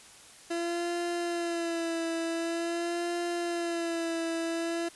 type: tone with vibrato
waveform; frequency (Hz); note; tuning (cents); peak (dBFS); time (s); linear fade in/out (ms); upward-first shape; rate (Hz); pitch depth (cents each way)
30% pulse; 338.2; E4; +44; -27; 0.5-4.89; 10; sine; 0.46; 40
effects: white hiss -52 dBFS RMS until 4.95 s + resampled to 24000 Hz